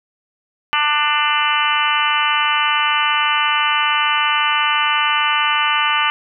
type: harmonic tone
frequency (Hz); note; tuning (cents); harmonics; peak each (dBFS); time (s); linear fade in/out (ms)
297.1; D4; +20; 3 / 4 / 5 / 6 / 7 / 8 / 9 / 10; -22 / -19 / -23 / -26 / -24 / -25 / -24 / -21; 0.73-6.1; 0
effects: none